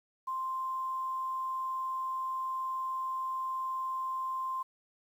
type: tone with quantisation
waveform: sine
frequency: 1046.5 Hz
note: C6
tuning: in tune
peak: -32 dBFS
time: 0.27-4.63 s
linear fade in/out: 10 ms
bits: 10
effects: none